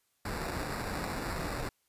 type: noise with sample-and-hold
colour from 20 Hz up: pink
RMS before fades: -36 dBFS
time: 0.25-1.69 s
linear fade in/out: 2 ms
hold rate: 3150 Hz
effects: white hiss -75 dBFS RMS until 1.88 s + resampled to 32000 Hz